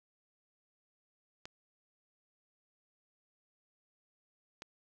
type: clicks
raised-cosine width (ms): 0.2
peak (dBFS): -27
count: 2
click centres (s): 1.455 / 4.621
effects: none